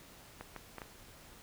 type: clicks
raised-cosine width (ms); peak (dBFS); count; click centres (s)
0.5; -28; 4; 0.41 / 0.563 / 0.783 / 0.818
effects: pink hiss -56 dBFS RMS until 1.42 s